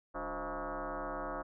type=tone with frequency modulation; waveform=sine; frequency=293.7 Hz; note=D4; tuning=in tune; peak=-36 dBFS; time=0.14-1.43 s; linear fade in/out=20 ms; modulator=164 Hz; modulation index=6.8; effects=none